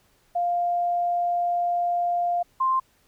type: tone pair in turn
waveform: sine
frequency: 700 / 1048.8 Hz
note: F5 / C6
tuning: +4 / +4 cents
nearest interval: perfect fifth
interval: 700 cents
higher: second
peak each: -21 / -19 dBFS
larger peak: second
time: 0.35-2.43 / 2.6-2.8 s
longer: first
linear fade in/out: 10 ms
effects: pink hiss -63 dBFS RMS until 3.07 s